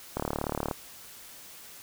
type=click train; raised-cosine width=1 ms; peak=-15 dBFS; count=21; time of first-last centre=0.17-0.712 s; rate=36.9 Hz; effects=white hiss -48 dBFS RMS until 1.82 s